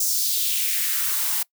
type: noise with high-pass filter sweep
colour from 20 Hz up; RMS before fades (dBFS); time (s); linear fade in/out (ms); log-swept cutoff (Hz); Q
blue; -23; 0-1.43; 5; 6300 to 750; 2.2
effects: noise-tail reverb RT60 0.1 s tail -23 dB re dry